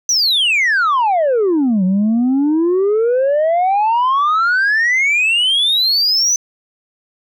sine exponential two-way sweep, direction down then up, 6110 to 181.1 to 6110 Hz, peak -9 dBFS, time 0.09-6.36 s, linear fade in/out 2 ms, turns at 1.84 s, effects tanh soft clip ceiling -10 dBFS

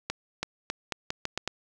accelerating click train, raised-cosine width 0.2 ms, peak -12 dBFS, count 8, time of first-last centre 0.1-1.476 s, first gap 330 ms, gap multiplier 0.82, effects none

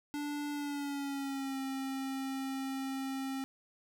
square tone with pitch glide, 292.1 to 267.9 Hz, D4 to C4, -9 to +41 cents, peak -36 dBFS, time 0.14-3.44 s, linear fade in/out 0 ms, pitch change -150 cents, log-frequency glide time 0.51-1.59 s, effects none

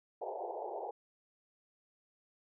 white band-pass noise, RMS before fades -41 dBFS, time 0.21-0.91 s, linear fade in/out 5 ms, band 360 to 890 Hz, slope 96 dB/octave, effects none

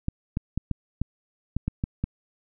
clicks, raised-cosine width 5 ms, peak -13 dBFS, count 9, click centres 0.084 / 0.371 / 0.576 / 0.713 / 1.016 / 1.566 / 1.68 / 1.839 / 2.04 s, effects none

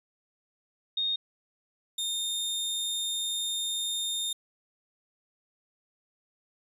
sine / sawtooth tone pair in turn, 3700 / 3651 Hz, A#7 / A#7, -14 / -37 cents, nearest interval unison, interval 23 cents, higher first, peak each -26 dBFS, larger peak neither, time 0.97-1.16 / 1.98-4.33 s, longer second, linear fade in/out 5 ms, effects resampled to 32000 Hz

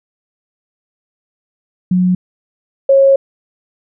sine tone pair in turn, 182 / 545.4 Hz, F#3 / C#5, -28 / -28 cents, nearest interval octave + perfect fifth, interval 1900 cents, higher second, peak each -9 / -5 dBFS, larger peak second, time 1.91-2.15 / 2.89-3.16 s, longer second, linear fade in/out 5 ms, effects none

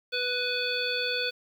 harmonic tone with a mistuned harmonic, 493.9 Hz, B4, in tune, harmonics 1 / 3 / 5 / 7 / 9, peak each -33 / -33 / -33 / -33 / -33 dBFS, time 0.12-1.31 s, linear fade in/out 20 ms, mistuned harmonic 5, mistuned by +26 cents, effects 9-bit

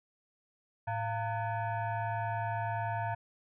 sine tone with frequency modulation, 108.8 Hz, A2, 19 cents flat, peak -31 dBFS, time 0.87-3.15 s, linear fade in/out 10 ms, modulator 802 Hz, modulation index 1.4, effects none

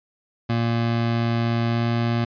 25% pulse tone with pitch glide, 116.54 to 117.22 Hz, A#2 to A#2, 0 to +10 cents, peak -16 dBFS, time 0.49-2.25 s, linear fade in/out 10 ms, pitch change +10 cents, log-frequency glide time 1.67-1.86 s, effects resampled to 11025 Hz

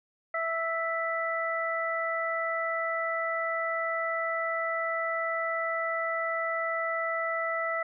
harmonic tone, 659.3 Hz, E5, in tune, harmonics 1 / 2 / 3, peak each -32 / -32 / -32 dBFS, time 0.34-7.83 s, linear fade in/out 5 ms, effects none

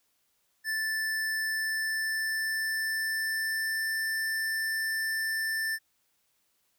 square tone with pitch glide, 1760 to 1775.3 Hz, A6 to A6, 0 to +15 cents, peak -29 dBFS, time 0.64-5.79 s, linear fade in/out 50 ms, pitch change +15 cents, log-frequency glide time 1.47-3.88 s, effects white hiss -73 dBFS RMS until 6.78 s

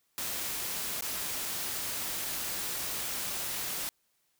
white noise with dropouts, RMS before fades -35 dBFS, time 0.18-3.89 s, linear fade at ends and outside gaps 0 ms, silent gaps 1.009-1.023 / 1.454-1.457 s, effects white hiss -74 dBFS RMS until 4.39 s

